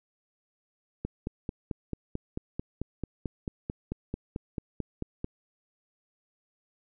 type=click train; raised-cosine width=3 ms; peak=-19 dBFS; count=20; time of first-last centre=1.05-5.244 s; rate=4.53 Hz; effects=none